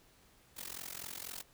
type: noise with amplitude modulation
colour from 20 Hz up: white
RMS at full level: -41 dBFS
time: 0.56-1.43 s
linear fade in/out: 20 ms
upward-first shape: sine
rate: 44 Hz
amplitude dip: 95%
effects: pink hiss -65 dBFS RMS until 1.53 s